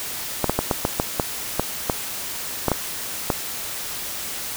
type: clicks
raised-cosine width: 1 ms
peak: -4 dBFS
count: 12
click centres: 0.443 / 0.496 / 0.59 / 0.712 / 0.851 / 0.999 / 1.198 / 1.596 / 1.898 / 2.683 / 2.717 / 3.302 s
effects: white hiss -30 dBFS RMS until 4.56 s